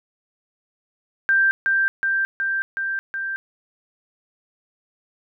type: tone with echo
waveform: sine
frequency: 1576 Hz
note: G6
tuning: 9 cents sharp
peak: -14 dBFS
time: 1.29-1.51 s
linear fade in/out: 0 ms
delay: 370 ms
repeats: 5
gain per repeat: -2 dB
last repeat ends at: 3.36 s
effects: none